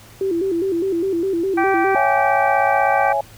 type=tone with vibrato; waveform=sine; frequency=360.9 Hz; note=F#4; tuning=43 cents flat; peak=-17 dBFS; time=0.21-1.95 s; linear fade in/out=2 ms; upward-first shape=square; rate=4.9 Hz; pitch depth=120 cents each way
type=harmonic tone; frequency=387.7 Hz; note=G4; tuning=19 cents flat; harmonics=2 / 3 / 4 / 5 / 6; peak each=-18 / -25 / -23 / -30 / -28 dBFS; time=1.57-3.13 s; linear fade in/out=10 ms
type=chord; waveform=sine; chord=C# minor; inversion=none; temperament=just; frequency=554.4 / 665.2 / 831.5 Hz; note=C#5 / E5 / G#5; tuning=0 / +16 / +2 cents; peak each=-22 / -23 / -19 dBFS; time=1.95-3.21 s; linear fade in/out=5 ms
effects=added 109 Hz sine -45 dBFS peak until 3.37 s + pink hiss -45 dBFS RMS until 3.37 s